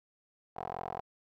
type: tone with band-pass filter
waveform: 15% pulse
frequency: 43.93 Hz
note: F1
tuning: 11 cents sharp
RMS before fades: -40 dBFS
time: 0.56-1.01 s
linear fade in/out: 10 ms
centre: 790 Hz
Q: 3.9
effects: none